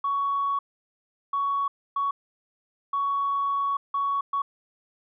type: tone bursts at uneven times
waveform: sine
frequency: 1118 Hz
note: C#6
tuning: 14 cents sharp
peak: -22 dBFS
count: 6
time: 0.04-0.59 / 1.33-1.68 / 1.96-2.11 / 2.93-3.77 / 3.94-4.21 / 4.33-4.42 s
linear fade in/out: 5 ms
effects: tanh soft clip ceiling -18 dBFS